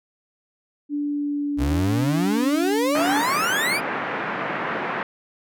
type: tone with pitch glide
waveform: sine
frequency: 291.2 to 287.5 Hz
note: D4 to D4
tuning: -15 to -37 cents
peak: -22 dBFS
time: 0.89-3.24 s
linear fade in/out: 50 ms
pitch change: -22 cents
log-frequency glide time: 1.01-1.75 s
type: exponential sweep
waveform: 35% pulse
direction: up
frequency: 60.6 to 2489 Hz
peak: -19 dBFS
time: 1.57-3.81 s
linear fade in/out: 50 ms
type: band-pass noise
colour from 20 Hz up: white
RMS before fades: -27 dBFS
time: 2.95-5.03 s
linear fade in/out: 2 ms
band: 150 to 1900 Hz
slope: 24 dB/octave
effects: none